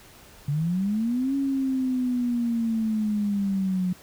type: linear two-way sweep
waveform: sine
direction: up then down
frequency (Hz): 138.6 to 277.2 to 180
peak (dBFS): -22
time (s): 0.48-3.93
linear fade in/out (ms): 5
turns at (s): 1.35
effects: pink hiss -50 dBFS RMS until 4.02 s